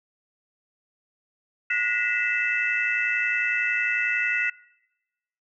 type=tone cluster; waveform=sine; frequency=1455 / 1922 / 2033 / 2639 Hz; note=F#6 / B6 / B6 / E7; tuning=-29 / -48 / +50 / +1 cents; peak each=-27 dBFS; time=1.7-4.5 s; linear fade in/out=5 ms; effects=noise-tail reverb RT60 1.0 s tail -24 dB re dry + tanh soft clip ceiling -11 dBFS